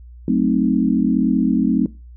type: chord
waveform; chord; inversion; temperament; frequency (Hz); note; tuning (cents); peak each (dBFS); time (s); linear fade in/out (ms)
sine; F# diminished seventh; none; equal; 185 / 220 / 261.6 / 311.1; F#3 / A3 / C4 / Eb4; 0 / 0 / 0 / 0; -20 / -19 / -18 / -22; 0.28-1.86; 2
effects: noise-tail reverb RT60 0.3 s tail -22 dB re dry + added 60 Hz sine -37 dBFS peak until 2.16 s